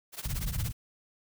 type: noise with tremolo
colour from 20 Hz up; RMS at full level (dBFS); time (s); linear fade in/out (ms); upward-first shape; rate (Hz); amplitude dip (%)
white; -36; 0.12-0.73; 50; triangle; 17; 95
type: low-pass noise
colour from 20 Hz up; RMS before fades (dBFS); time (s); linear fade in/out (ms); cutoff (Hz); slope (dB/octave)
white; -33; 0.25-0.72; 10; 130; 24
effects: none